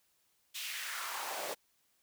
pink noise with high-pass filter sweep, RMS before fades -40 dBFS, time 0.54-1.55 s, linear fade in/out 20 ms, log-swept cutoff 3200 to 450 Hz, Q 2.1, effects white hiss -74 dBFS RMS until 2.02 s

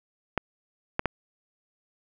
clicks, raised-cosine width 0.5 ms, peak -9 dBFS, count 3, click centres 0.377 / 0.994 / 1.057 s, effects none

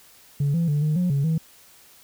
sine tone with pitch steps, 142.3 / 168.2 / 146.7 / 152.9 / 179.2 / 139.9 / 161.1 Hz, C#3 / E3 / D3 / D#3 / F3 / C#3 / E3, +46 / +35 / -2 / -30 / +45 / +16 / -39 cents, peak -17 dBFS, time 0.4-1.38 s, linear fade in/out 5 ms, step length 140 ms, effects tanh soft clip ceiling -17 dBFS + white hiss -52 dBFS RMS until 2.03 s

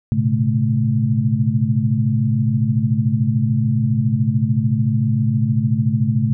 sine tone cluster, 110.4 / 123.6 / 137.5 / 217.1 Hz, A2 / B2 / C#3 / A3, +6 / +2 / -14 / -23 cents, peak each -20 dBFS, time 0.12-6.33 s, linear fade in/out 0 ms, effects none

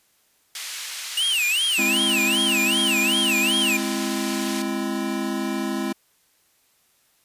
pink band-pass noise, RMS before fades -33 dBFS, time 0.55-4.62 s, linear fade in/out 2 ms, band 2400 to 10000 Hz, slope 12 dB/octave
square tone with vibrato, 2794 Hz, F7, in tune, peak -20 dBFS, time 1.17-3.77 s, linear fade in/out 5 ms, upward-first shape sine, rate 2.6 Hz, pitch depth 260 cents each way
square chord, Ab augmented, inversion none, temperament equal with one note detuned, 207.7 / 261.6 / 336 Hz, Ab3 / C4 / E4, 0 / 0 / +33 cents, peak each -29 dBFS, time 1.78-5.93 s, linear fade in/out 10 ms
effects white hiss -63 dBFS RMS until 7.24 s + resampled to 32000 Hz

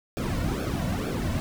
brown noise with flanger, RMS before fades -28 dBFS, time 0.17-1.4 s, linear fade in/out 0 ms, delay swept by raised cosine 1 to 2.5 ms, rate 2.2 Hz, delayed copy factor -0.95, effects none

